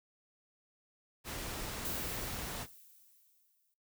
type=noise; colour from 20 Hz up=pink; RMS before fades=-41 dBFS; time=1.24-2.67 s; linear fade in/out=50 ms
type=noise with exponential decay; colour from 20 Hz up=violet; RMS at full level=-38 dBFS; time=1.85-3.74 s; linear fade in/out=1 ms; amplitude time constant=410 ms
effects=noise-tail reverb RT60 0.3 s tail -20 dB re dry